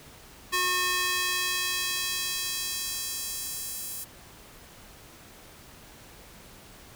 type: tone with high-pass filter sweep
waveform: square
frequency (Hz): 363.1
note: F#4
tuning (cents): -33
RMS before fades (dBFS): -30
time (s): 0.52-4.05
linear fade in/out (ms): 20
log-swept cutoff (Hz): 1200 to 9800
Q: 0.76
effects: pink hiss -50 dBFS RMS until 6.95 s